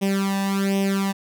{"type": "tone with flanger", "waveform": "sawtooth", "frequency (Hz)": 196, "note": "G3", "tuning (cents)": 0, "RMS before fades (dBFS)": -22, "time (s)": [0.01, 1.13], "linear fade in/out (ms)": 20, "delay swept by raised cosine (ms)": [0.34, 1.13], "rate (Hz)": 1.3, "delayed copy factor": 0.85, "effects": []}